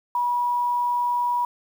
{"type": "tone with quantisation", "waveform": "sine", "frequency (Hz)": 970, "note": "B5", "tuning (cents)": -31, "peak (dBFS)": -20, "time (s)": [0.15, 1.45], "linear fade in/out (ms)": 2, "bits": 8, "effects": []}